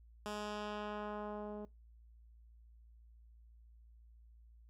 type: tone with low-pass filter sweep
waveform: 10% pulse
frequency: 209.2 Hz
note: G#3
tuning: 13 cents sharp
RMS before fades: -43 dBFS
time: 0.26-1.65 s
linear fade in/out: 0 ms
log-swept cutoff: 10000 to 470 Hz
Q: 0.81
effects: noise-tail reverb RT60 0.2 s tail -21 dB re dry + added 57 Hz sine -58 dBFS peak until 4.69 s